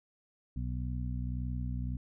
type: harmonic tone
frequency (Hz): 61.74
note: B1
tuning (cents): 0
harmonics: 1 / 2 / 3 / 4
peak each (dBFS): -35 / -37 / -44 / -43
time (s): 0.56-1.97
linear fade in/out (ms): 5
effects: none